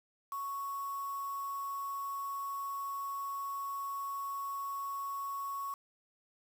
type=tone with quantisation; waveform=sine; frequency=1108.7 Hz; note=C#6; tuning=in tune; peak=-36 dBFS; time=0.32-5.74 s; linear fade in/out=2 ms; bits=8; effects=none